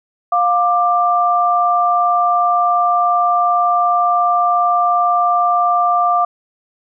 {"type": "tone pair together", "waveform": "sine", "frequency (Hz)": [705.7, 1183], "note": ["F5", "D6"], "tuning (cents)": [18, 12], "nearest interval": "major sixth", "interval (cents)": 894, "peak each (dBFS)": -14, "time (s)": [0.32, 6.25], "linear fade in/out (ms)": 5, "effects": []}